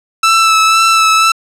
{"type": "tone with vibrato", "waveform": "sawtooth", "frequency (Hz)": 1318.5, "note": "E6", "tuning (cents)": 0, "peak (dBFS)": -3, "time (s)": [0.23, 1.32], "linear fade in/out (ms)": 5, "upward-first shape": "sine", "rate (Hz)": 2, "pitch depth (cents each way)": 20, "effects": ["low-pass 9000 Hz 12 dB/octave"]}